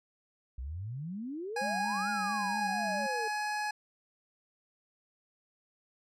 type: exponential two-way sweep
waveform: sine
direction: up then down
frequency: 58.8 to 1450 to 433.2 Hz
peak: -36 dBFS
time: 0.58-3.28 s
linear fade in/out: 5 ms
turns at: 2.09 s
type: tone with pitch glide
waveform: 25% pulse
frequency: 825 to 841.4 Hz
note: G#5 to G#5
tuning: -12 to +22 cents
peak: -28 dBFS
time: 1.56-3.71 s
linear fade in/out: 5 ms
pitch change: +34 cents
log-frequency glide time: 2.5-3.19 s
type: tone with vibrato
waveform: triangle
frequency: 201.9 Hz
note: G#3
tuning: 49 cents flat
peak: -36 dBFS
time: 1.61-3.07 s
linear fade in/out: 10 ms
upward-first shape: sine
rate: 4.4 Hz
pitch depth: 98 cents each way
effects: low-pass 8000 Hz 12 dB/octave